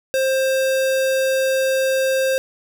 square tone, 529 Hz, C5, 19 cents sharp, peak -17 dBFS, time 0.14-2.38 s, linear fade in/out 0 ms, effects none

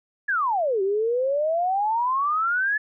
sine exponential two-way sweep, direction down then up, 1741 to 377.3 to 1741 Hz, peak -20 dBFS, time 0.28-2.78 s, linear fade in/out 10 ms, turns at 0.82 s, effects none

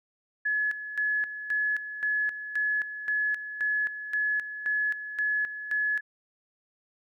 sine tone with tremolo, 1703 Hz, G#6, 43 cents sharp, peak -24 dBFS, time 0.45-6.01 s, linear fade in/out 10 ms, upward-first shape square, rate 1.9 Hz, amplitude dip 70%, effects none

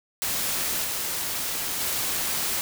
white noise with level steps, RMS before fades -27 / -29 / -27 dBFS, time 0.22-2.61 s, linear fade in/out 0 ms, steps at 0.84 / 1.8 s, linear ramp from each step 10 ms, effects none

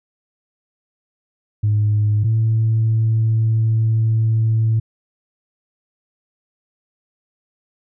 sine tone pair in turn, 105.3 / 111.56 Hz, G#2 / A2, +24 / +24 cents, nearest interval minor second, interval 100 cents, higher second, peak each -12 / -12 dBFS, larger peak neither, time 1.63-2.24 / 2.24-4.8 s, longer second, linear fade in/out 10 ms, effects tanh soft clip ceiling -10 dBFS

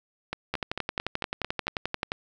two click trains, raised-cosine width 0.3 ms, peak -14 / -12 dBFS, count 7 / 19, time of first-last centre 0.33-1.669 / 0.54-2.119 s, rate 4.48 / 11.4 Hz, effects none

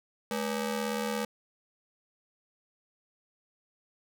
sawtooth ring-modulated tone, 349.2 Hz, F4, in tune, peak -23 dBFS, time 0.31-1.25 s, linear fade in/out 2 ms, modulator 136 Hz, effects none

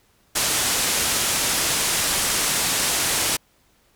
white low-pass noise, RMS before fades -22 dBFS, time 0.35-3.37 s, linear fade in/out 10 ms, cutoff 11000 Hz, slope 24 dB/octave, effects pink hiss -61 dBFS RMS until 3.95 s

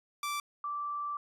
sawtooth / sine tone pair in turn, 1168 / 1168 Hz, D6 / D6, -10 / -10 cents, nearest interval unison, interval 0 cents, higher neither, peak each -29 / -33 dBFS, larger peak first, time 0.23-0.4 / 0.64-1.17 s, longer second, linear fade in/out 2 ms, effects resampled to 32000 Hz

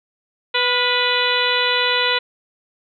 harmonic tone with a mistuned harmonic, 494.6 Hz, B4, 3 cents sharp, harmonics 1 / 2 / 3 / 4 / 5 / 6 / 7 / 8, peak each -24 / -24 / -24 / -24 / -24 / -24 / -24 / -24 dBFS, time 0.54-2.19 s, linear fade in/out 10 ms, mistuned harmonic 3, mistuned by -44 cents, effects none

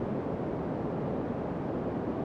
pink band-pass noise, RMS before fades -33 dBFS, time 0-2.24 s, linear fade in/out 2 ms, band 160 to 560 Hz, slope 12 dB/octave, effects none

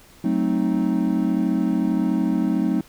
triangle chord, F# diminished seventh, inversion none, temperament equal with one note detuned, 186.5 / 220 / 261.6 / 311.1 Hz, F#3 / A3 / C4 / Eb4, +14 / 0 / 0 / 0 cents, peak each -22 dBFS, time 0.24-2.81 s, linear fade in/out 5 ms, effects pink hiss -50 dBFS RMS until 2.88 s

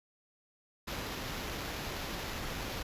pink noise with sample-and-hold, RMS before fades -39 dBFS, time 0.87-2.83 s, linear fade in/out 10 ms, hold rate 8820 Hz, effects resampled to 32000 Hz

